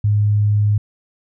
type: tone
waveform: sine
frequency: 104.2 Hz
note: G#2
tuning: 6 cents sharp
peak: -12 dBFS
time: 0.04-0.78 s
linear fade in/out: 5 ms
effects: none